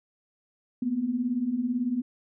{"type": "beating tone pair", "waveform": "sine", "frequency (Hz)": [231.4, 249.4], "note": ["A#3", "B3"], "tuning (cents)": [-13, 17], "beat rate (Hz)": 18, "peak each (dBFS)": [-31, -26], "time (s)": [0.82, 2.02], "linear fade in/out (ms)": 5, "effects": []}